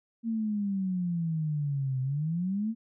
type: exponential two-way sweep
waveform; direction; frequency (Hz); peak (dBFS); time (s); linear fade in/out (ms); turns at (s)
sine; down then up; 231.6 to 128.6 to 231.6; -27; 0.23-2.75; 50; 2.01
effects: none